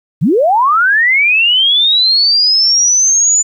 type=linear sweep; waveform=sine; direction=up; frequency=116.54 to 7040 Hz; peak=-7 dBFS; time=0.21-3.43 s; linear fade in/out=20 ms; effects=8-bit